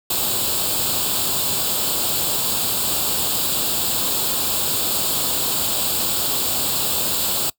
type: noise with comb filter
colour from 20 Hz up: white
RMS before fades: -21 dBFS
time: 0.1-7.5 s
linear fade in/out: 5 ms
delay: 0.25 ms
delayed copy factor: +0.75
effects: noise-tail reverb RT60 0.1 s tail -23 dB re dry + high-pass 60 Hz 12 dB/octave